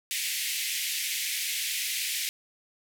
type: band-pass noise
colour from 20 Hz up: pink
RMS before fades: -31 dBFS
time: 0.11-2.29 s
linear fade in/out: 0 ms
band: 2000 to 16000 Hz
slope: 48 dB/octave
effects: none